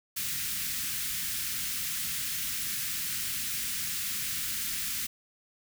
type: band-stop noise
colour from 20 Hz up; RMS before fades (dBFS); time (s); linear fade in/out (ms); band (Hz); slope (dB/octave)
white; -33; 0.16-5.07; 10; 240 to 1500; 24
effects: none